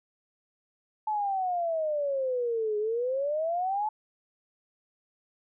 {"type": "exponential two-way sweep", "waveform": "sine", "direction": "down then up", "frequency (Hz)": [871, 415.3, 871], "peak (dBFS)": -26, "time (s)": [1.07, 3.89], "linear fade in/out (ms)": 5, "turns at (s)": 2.78, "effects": []}